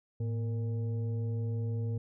sine tone with frequency modulation, 110 Hz, A2, in tune, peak -30 dBFS, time 0.2-1.98 s, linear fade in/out 5 ms, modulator 353 Hz, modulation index 0.43, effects none

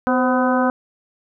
harmonic tone with a mistuned harmonic, 251.6 Hz, B3, 32 cents sharp, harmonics 1 / 2 / 3 / 4 / 5 / 6, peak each -18 / -21 / -23 / -24 / -25 / -26 dBFS, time 0.07-0.7 s, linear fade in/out 0 ms, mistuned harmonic 2, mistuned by +59 cents, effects none

